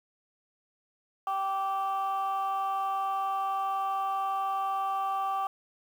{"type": "tone pair together", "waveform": "sine", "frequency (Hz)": [778, 1165.7], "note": ["G5", "D6"], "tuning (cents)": [-13, -13], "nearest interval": "perfect fifth", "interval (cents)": 700, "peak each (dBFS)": [-28, -29], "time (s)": [1.27, 5.47], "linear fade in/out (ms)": 2, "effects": ["tanh soft clip ceiling -24 dBFS", "9-bit"]}